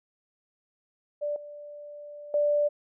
sine tone with level steps, 587.3 Hz, D5, in tune, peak -27 / -40 / -21 dBFS, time 1.21-2.69 s, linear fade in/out 20 ms, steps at 1.36 / 2.34 s, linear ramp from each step 2 ms, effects none

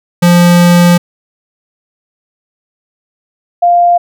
square / sine tone pair in turn, 174.61 / 698.4 Hz, F3 / F5, 0 / 0 cents, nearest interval 2 octaves, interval 2400 cents, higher second, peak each -4 dBFS, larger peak neither, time 0.22-0.98 / 3.62-3.98 s, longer first, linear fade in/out 10 ms, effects none

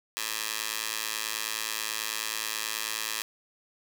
15% pulse tone with high-pass filter, 109.3 Hz, A2, 11 cents flat, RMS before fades -33 dBFS, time 0.17-3.22 s, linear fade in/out 0 ms, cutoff 2200 Hz, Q 0.52, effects none

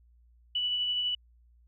sine tone with tremolo, 2960 Hz, F#7, in tune, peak -26 dBFS, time 0.55-1.15 s, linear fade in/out 5 ms, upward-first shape sine, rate 12 Hz, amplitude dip 25%, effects added 59 Hz sine -58 dBFS peak until 1.67 s

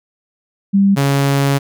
sine / sawtooth tone pair in turn, 197.5 / 139.28 Hz, G3 / C#3, +13 / +9 cents, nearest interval tritone, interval 604 cents, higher first, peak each -8 dBFS, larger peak neither, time 0.73-0.96 / 0.96-1.59 s, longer second, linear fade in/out 20 ms, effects none

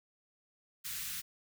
white band-stop noise, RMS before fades -40 dBFS, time 0.84-1.22 s, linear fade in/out 20 ms, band 180 to 1400 Hz, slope 24 dB/octave, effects none

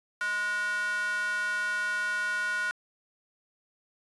square tone with high-pass filter, 207.5 Hz, G#3, 1 cent flat, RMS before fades -30 dBFS, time 0.21-2.71 s, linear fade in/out 0 ms, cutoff 1400 Hz, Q 8.1, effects resampled to 24000 Hz + 10-bit

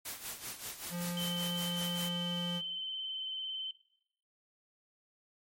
white noise with tremolo, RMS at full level -40 dBFS, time 0.05-2.09 s, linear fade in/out 5 ms, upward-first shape sine, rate 5.2 Hz, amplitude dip 70%
square tone, 174.61 Hz, F3, in tune, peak -36 dBFS, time 0.9-2.62 s, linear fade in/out 50 ms
sine tone with vibrato, 3078 Hz, G7, 32 cents flat, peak -36 dBFS, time 1.17-3.71 s, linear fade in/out 2 ms, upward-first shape sine, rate 18 Hz, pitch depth 19 cents each way
effects noise-tail reverb RT60 0.8 s tail -21 dB re dry + MP3 64 kbps

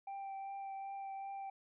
triangle tone with vibrato, 784 Hz, G5, in tune, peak -40 dBFS, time 0.07-1.5 s, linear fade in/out 5 ms, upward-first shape triangle, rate 2.6 Hz, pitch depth 14 cents each way, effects resampled to 8000 Hz

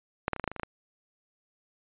clicks, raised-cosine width 0.5 ms, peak -11 / -13 / -22 / -18 / -15 / -14 / -23 / -23 / -18 / -17 dBFS, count 10, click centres 0.281 / 0.333 / 0.363 / 0.397 / 0.441 / 0.477 / 0.516 / 0.563 / 0.597 / 0.633 s, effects resampled to 8000 Hz

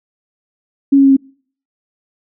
sine tone with pitch steps, 277.2 / 274.6 / 272.1 / 269.6 Hz, C#4 / C#4 / C#4 / C#4, 0 / -16 / -32 / -48 cents, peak -5 dBFS, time 0.92-1.168 s, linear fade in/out 10 ms, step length 62 ms, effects noise-tail reverb RT60 0.5 s tail -26 dB re dry

